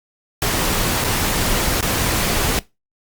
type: noise with dropouts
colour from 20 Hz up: pink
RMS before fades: -19 dBFS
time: 0.42-2.59 s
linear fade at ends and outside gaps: 1 ms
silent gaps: 1.041-1.045 / 1.809-1.826 s
effects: noise-tail reverb RT60 0.2 s tail -20 dB re dry + Opus 48 kbps